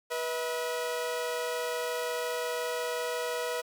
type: tone pair together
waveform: sawtooth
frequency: 487.9 / 642 Hz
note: B4 / E5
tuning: -21 / -46 cents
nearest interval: perfect fourth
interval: 475 cents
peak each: -28 / -32 dBFS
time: 0.1-3.62 s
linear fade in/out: 20 ms
effects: 10-bit